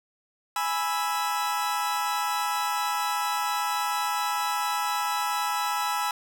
40% pulse chord, E major, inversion first, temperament equal, 830.6 / 987.8 / 1318.5 Hz, G#5 / B5 / E6, 0 / 0 / 0 cents, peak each -29 dBFS, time 0.56-6.11 s, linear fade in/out 2 ms, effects none

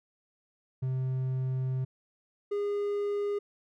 triangle tone pair in turn, 130 / 408.6 Hz, C3 / G#4, -11 / -28 cents, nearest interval octave + minor sixth, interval 1983 cents, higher second, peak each -26 dBFS, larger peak neither, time 0.82-1.85 / 2.51-3.39 s, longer first, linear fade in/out 10 ms, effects none

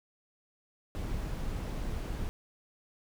brown noise, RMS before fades -35 dBFS, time 0.95-2.29 s, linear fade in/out 0 ms, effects none

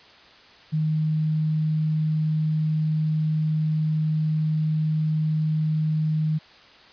sine tone, 155.56 Hz, D#3, in tune, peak -20 dBFS, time 0.72-6.39 s, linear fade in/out 20 ms, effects white hiss -50 dBFS RMS until 6.92 s + resampled to 11025 Hz

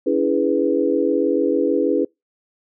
sine chord, C# minor seventh, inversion none, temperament equal with one note detuned, 283.2 / 329.6 / 415.3 / 493.9 Hz, C#4 / E4 / G#4 / B4, +37 / 0 / 0 / 0 cents, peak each -21 dBFS, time 0.06-2.05 s, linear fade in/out 10 ms, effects noise-tail reverb RT60 0.2 s tail -26 dB re dry

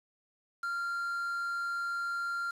triangle tone with quantisation, 1387 Hz, F6, 12 cents flat, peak -30 dBFS, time 0.63-2.51 s, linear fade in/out 5 ms, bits 8, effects low-pass 11000 Hz 12 dB/octave

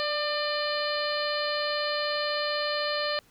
harmonic tone with a mistuned harmonic, 598 Hz, D5, 31 cents sharp, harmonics 1 / 2 / 3 / 4 / 5 / 6 / 7 / 8, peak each -30 / -34 / -34 / -40 / -37 / -42 / -33 / -40 dBFS, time 0-3.19 s, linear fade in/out 0 ms, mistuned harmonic 1, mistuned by -22 cents, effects pink hiss -61 dBFS RMS until 3.3 s

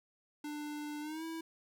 square tone with pitch glide, 297.1 to 325.9 Hz, D4 to E4, +20 to -20 cents, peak -40 dBFS, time 0.44-1.41 s, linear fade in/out 5 ms, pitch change +160 cents, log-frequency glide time 1.01-1.24 s, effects none

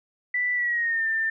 sine tone with pitch glide, 1976 to 1791.2 Hz, B6 to A6, 0 to +30 cents, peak -22 dBFS, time 0.34-1.3 s, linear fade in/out 5 ms, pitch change -170 cents, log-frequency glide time 0.54-1.06 s, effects none

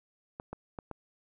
clicks, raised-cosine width 1 ms, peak -25 dBFS, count 4, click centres 0.399 / 0.53 / 0.788 / 0.913 s, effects none

